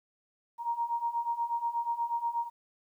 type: beating tone pair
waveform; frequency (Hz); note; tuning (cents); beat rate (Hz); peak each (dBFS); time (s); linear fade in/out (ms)
sine; 932.3 / 940.6; A#5 / A#5; 0 / +15; 8.3; -34 / -31; 0.58-2.5; 50
effects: 11-bit